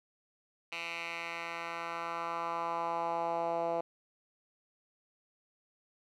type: tone with band-pass filter sweep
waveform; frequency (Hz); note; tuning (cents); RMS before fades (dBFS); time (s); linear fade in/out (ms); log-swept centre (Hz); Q
10% pulse; 168.3; E3; +36; -36; 0.72-3.81; 2; 2600 to 630; 2.4
effects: none